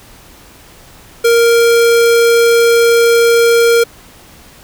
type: tone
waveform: square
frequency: 466.5 Hz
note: A#4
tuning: 1 cent sharp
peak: -7 dBFS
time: 1.24-3.84 s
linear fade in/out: 10 ms
effects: pink hiss -40 dBFS RMS until 4.63 s